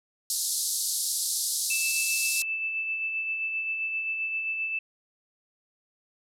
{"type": "band-pass noise", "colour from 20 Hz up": "white", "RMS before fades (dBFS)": -29, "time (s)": [0.3, 2.42], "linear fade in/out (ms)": 0, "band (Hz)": [4000, 12000], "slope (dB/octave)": 48}
{"type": "tone with tremolo", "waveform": "sine", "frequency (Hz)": 2637, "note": "E7", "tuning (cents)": 0, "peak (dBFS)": -26, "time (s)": [1.7, 4.79], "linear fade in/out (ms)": 5, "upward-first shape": "sine", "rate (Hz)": 7.6, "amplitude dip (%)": 35}
{"effects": []}